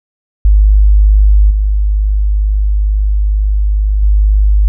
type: tone with level steps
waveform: sine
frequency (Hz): 51.1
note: G#1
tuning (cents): -27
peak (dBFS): -3 / -8 / -5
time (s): 0.45-4.68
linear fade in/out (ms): 0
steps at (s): 1.5 / 4.02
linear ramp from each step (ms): 10
effects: none